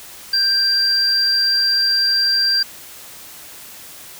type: tone pair together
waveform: sine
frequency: 1579 / 4732 Hz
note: G6 / D8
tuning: +12 / +12 cents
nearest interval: octave + perfect fifth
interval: 1900 cents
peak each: -23 / -14 dBFS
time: 0.33-2.63 s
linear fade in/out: 5 ms
effects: white hiss -38 dBFS RMS until 4.19 s